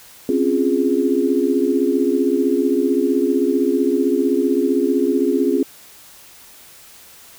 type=chord; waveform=sine; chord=Db major seventh; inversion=third; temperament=equal; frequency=261.6 / 277.2 / 349.2 / 415.3 Hz; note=C4 / Db4 / F4 / Ab4; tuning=0 / 0 / 0 / 0 cents; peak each=-20 dBFS; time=0.29-5.63 s; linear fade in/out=2 ms; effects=white hiss -44 dBFS RMS until 7.38 s